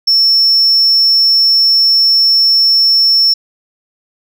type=tone; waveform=sine; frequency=5400 Hz; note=E8; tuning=41 cents sharp; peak=-4 dBFS; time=0.07-3.34 s; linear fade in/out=10 ms; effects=tanh soft clip ceiling -5 dBFS